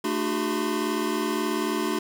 square tone cluster, 221.4 / 301 / 364.8 / 403.4 / 1020 Hz, A3 / D4 / F#4 / G4 / C6, +11 / +43 / -24 / +50 / -44 cents, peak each -32 / -30 / -30 / -35 / -34 dBFS, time 0.04-1.99 s, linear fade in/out 5 ms, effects 9-bit

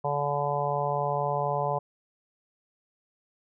harmonic tone, 144.1 Hz, D3, 33 cents flat, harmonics 1 / 3 / 4 / 5 / 6 / 7, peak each -33 / -34 / -31 / -31 / -32 / -33 dBFS, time 0.04-1.79 s, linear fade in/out 10 ms, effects none

